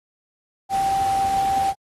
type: tone in noise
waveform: sine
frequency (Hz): 781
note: G5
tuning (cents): -7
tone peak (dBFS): -18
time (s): 0.69-1.74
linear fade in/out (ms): 50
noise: pink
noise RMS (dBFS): -34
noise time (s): 0.69-1.74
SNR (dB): +13
effects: high-pass 60 Hz 12 dB/octave + AAC 32 kbps